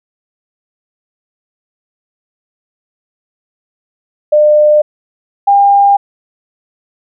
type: tone pair in turn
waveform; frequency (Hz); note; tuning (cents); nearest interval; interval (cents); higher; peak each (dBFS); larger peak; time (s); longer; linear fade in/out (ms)
sine; 601 / 802.2; D5 / G5; +40 / +40; perfect fourth; 500; second; -4; neither; 4.32-4.82 / 5.47-5.97; neither; 10
effects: none